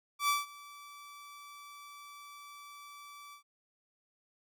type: tone with ADSR envelope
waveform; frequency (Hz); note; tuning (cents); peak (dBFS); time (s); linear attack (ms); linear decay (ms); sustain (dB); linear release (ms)
sawtooth; 1158; D6; -25; -22; 0.19-3.43; 96; 170; -23; 100
effects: none